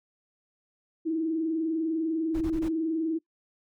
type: tone with vibrato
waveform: sine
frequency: 321.6 Hz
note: E4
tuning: 43 cents flat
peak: -25 dBFS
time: 1.05-3.19 s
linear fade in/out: 20 ms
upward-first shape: triangle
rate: 20 Hz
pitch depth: 85 cents each way
type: noise bursts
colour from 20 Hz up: brown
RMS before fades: -35 dBFS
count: 4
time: 2.34-2.688 s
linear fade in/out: 10 ms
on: 72 ms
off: 20 ms
effects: noise-tail reverb RT60 0.1 s tail -22 dB re dry